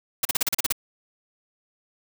white noise bursts, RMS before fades -22 dBFS, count 9, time 0.23-0.724 s, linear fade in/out 5 ms, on 22 ms, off 37 ms, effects none

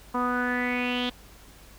sawtooth tone with low-pass filter sweep, 246.9 Hz, B3, in tune, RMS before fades -27 dBFS, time 0.14-1.1 s, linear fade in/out 10 ms, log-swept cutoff 1100 to 3500 Hz, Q 6.9, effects added 50 Hz sine -51 dBFS peak until 1.78 s + pink hiss -52 dBFS RMS until 1.78 s

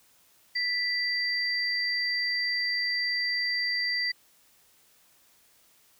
sine tone pair together, 1975.5 / 4699 Hz, B6 / D8, 0 / 0 cents, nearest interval octave + minor third, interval 1500 cents, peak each -28 / -29 dBFS, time 0.55-4.12 s, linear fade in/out 10 ms, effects white hiss -62 dBFS RMS until 5.99 s

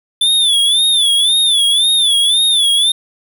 square tone with vibrato, 3500 Hz, A7, 10 cents flat, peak -10 dBFS, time 0.21-2.92 s, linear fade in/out 5 ms, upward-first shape sine, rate 1.9 Hz, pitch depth 110 cents each way, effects 7-bit

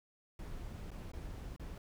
brown noise with dropouts, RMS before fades -45 dBFS, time 0.39-1.78 s, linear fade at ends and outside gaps 2 ms, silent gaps 0.906-0.914 / 1.118-1.134 / 1.564-1.596 s, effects none

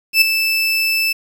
30% pulse tone with ADSR envelope, 2637 Hz, E7, in tune, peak -3 dBFS, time 0.13-1.13 s, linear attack 86 ms, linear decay 6 ms, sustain -9 dB, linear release 11 ms, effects 7-bit

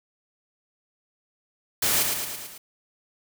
white noise with echo, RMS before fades -23 dBFS, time 1.82-2.03 s, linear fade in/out 5 ms, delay 110 ms, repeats 5, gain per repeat -4 dB, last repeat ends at 2.58 s, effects none

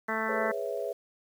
harmonic tone, 220.8 Hz, A3, 6 cents sharp, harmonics 1 / 2 / 3 / 4 / 5 / 6 / 7 / 8 / 9, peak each -37 / -37 / -37 / -37 / -37 / -37 / -37 / -37 / -37 dBFS, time 0.08-0.52 s, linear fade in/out 10 ms
sine chord, C# minor seventh, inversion second, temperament equal, 415.3 / 493.9 / 554.4 / 659.3 Hz, G#4 / B4 / C#5 / E5, 0 / 0 / 0 / 0 cents, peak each -36 dBFS, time 0.28-0.93 s, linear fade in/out 10 ms
effects 9-bit

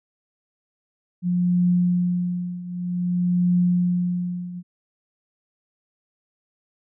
sine tone with tremolo, 177.7 Hz, F3, 30 cents sharp, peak -15 dBFS, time 1.22-4.63 s, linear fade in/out 50 ms, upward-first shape triangle, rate 0.53 Hz, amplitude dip 85%, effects none

